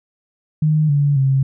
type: tone with pitch steps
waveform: sine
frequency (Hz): 154 / 143.6 / 134.8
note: D#3 / D3 / C#3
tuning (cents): -17 / -39 / -48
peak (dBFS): -12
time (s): 0.62-1.43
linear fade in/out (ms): 5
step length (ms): 270
effects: none